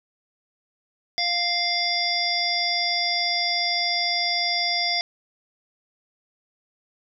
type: harmonic tone with a mistuned harmonic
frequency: 698.5 Hz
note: F5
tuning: in tune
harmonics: 1 / 3 / 5 / 7 / 8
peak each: -29 / -27 / -30 / -25 / -29 dBFS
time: 1.18-5.01 s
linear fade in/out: 0 ms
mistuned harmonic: 8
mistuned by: -24 cents
effects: none